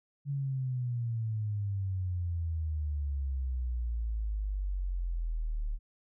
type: exponential sweep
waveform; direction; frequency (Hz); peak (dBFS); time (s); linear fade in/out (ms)
sine; down; 143 to 36.24; -30; 0.25-5.79; 50
effects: none